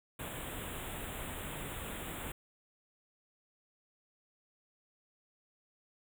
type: band-stop noise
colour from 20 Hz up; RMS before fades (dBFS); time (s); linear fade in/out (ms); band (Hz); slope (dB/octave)
pink; -42; 0.19-2.32; 5; 3700 to 7300; 96
effects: none